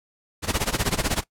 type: noise with tremolo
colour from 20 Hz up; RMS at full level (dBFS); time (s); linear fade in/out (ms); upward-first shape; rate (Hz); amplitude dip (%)
pink; -21; 0.42-1.24; 50; sine; 16; 90
effects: noise-tail reverb RT60 0.1 s tail -19 dB re dry + low-pass 12000 Hz 12 dB/octave